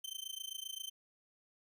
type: tone with amplitude modulation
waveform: sawtooth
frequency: 3100 Hz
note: G7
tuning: 20 cents flat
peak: -35 dBFS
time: 0.04-0.9 s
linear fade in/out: 5 ms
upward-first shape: sine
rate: 27.6 Hz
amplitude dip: 95%
effects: none